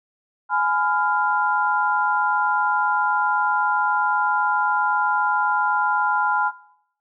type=chord; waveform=sine; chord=F diminished; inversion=first; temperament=just; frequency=838.1 / 1005.8 / 1396.9 Hz; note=Ab5 / Cb6 / F6; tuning=+16 / +31 / 0 cents; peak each=-22 dBFS; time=0.49-6.52 s; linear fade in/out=50 ms; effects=noise-tail reverb RT60 0.7 s tail -19 dB re dry